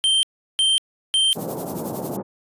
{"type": "tone bursts", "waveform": "square", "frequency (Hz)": 3136, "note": "G7", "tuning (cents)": 0, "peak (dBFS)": -16, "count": 3, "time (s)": [0.04, 1.33], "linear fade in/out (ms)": 0, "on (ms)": 190, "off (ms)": 360}
{"type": "noise with tremolo", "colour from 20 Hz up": "violet", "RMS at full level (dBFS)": -31, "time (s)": [1.31, 2.17], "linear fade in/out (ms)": 10, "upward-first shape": "triangle", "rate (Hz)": 11, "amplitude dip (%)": 85}
{"type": "band-pass noise", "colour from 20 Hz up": "pink", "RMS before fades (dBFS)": -29, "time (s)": [1.35, 2.23], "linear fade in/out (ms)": 20, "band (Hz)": [140, 850], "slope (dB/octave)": 24}
{"effects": ["resampled to 32000 Hz"]}